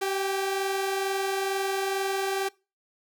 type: tone pair together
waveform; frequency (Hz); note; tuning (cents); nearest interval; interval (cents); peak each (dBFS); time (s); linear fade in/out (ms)
sawtooth; 387 / 796.2; G4 / G5; -22 / +27; octave; 1249; -23 / -29; 0.01-2.49; 10
effects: noise-tail reverb RT60 0.3 s tail -23 dB re dry